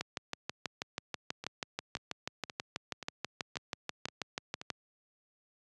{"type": "two click trains", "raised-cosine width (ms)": 0.2, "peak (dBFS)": [-24, -17], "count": [7, 30], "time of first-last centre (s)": [[1.44, 4.615], [0.01, 4.703]], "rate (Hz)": [1.89, 6.18], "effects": ["high-pass 100 Hz 12 dB/octave", "resampled to 24000 Hz"]}